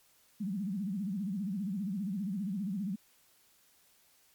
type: tone with vibrato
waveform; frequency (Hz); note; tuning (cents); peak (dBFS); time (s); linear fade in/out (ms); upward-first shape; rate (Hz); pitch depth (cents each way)
sine; 196; G3; 0; -32; 0.4-2.96; 10; sine; 15; 180
effects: white hiss -66 dBFS RMS until 4.34 s + MP3 96 kbps